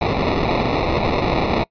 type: noise with sample-and-hold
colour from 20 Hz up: blue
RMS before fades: -19 dBFS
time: 0.01-1.64 s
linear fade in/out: 5 ms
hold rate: 1575 Hz
effects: noise-tail reverb RT60 0.1 s tail -24 dB re dry + resampled to 11025 Hz